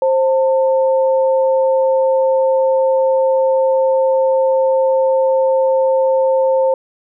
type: tone pair together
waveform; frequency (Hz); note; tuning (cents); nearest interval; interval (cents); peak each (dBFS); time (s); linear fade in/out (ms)
sine; 528 / 897.4; C5 / A5; +16 / +34; major sixth; 918; -11 / -21; 0.02-6.74; 2
effects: none